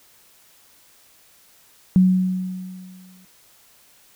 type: tone with exponential decay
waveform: sine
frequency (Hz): 185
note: F#3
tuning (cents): 0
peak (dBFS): -9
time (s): 1.96-3.25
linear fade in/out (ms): 0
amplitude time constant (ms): 280
effects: white hiss -54 dBFS RMS until 4.15 s